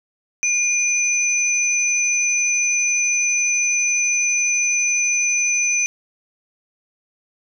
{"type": "tone pair together", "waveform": "sine", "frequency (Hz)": [2412, 6078], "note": ["D7", "F#8"], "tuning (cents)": [46, 46], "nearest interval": "octave + major third", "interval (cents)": 1600, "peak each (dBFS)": -19, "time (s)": [0.43, 5.86], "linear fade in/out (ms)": 0, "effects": []}